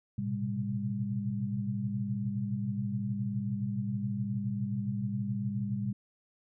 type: tone cluster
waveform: sine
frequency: 111.1 / 123 / 130.2 / 200.6 Hz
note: A2 / B2 / C3 / G3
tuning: +17 / -7 / -8 / +40 cents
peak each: -37 / -38 / -38 / -33 dBFS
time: 0.18-5.93 s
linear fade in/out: 5 ms
effects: none